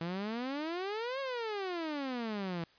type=exponential two-way sweep; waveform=sawtooth; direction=up then down; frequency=163.1 to 554.4 to 163.1 Hz; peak=-31 dBFS; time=0.01-2.64 s; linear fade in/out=2 ms; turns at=1.2 s; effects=white hiss -64 dBFS RMS until 2.78 s + resampled to 11025 Hz